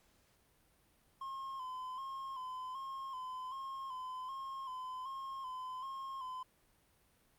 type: tone with vibrato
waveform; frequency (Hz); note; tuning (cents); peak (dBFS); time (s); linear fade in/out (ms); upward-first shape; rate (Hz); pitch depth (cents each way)
triangle; 1046.5; C6; 0; -39; 1.21-6.43; 5; square; 1.3; 44
effects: pink hiss -71 dBFS RMS until 7.38 s + Opus 48 kbps